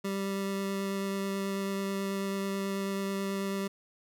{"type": "tone with vibrato", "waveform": "25% pulse", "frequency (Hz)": 196, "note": "G3", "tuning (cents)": 0, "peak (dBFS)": -27, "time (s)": [0.04, 3.68], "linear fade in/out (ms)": 10, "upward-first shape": "sine", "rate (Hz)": 9.2, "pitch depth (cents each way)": 8, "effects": []}